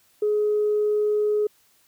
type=tone; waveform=sine; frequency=420.5 Hz; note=G#4; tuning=22 cents sharp; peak=-18 dBFS; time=0.22-1.47 s; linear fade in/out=5 ms; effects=tanh soft clip ceiling -14 dBFS + white hiss -61 dBFS RMS until 1.87 s